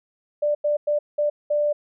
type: tone bursts at uneven times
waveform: sine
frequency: 591 Hz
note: D5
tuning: 11 cents sharp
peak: -18 dBFS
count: 5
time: 0.42-0.55 / 0.64-0.77 / 0.87-0.99 / 1.18-1.3 / 1.5-1.73 s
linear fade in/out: 10 ms
effects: none